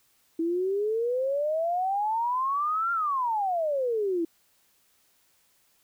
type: exponential two-way sweep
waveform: sine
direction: up then down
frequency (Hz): 323.2 to 1400 to 323.2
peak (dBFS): -24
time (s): 0.39-4.25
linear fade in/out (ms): 5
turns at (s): 2.92
effects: white hiss -66 dBFS RMS until 5.83 s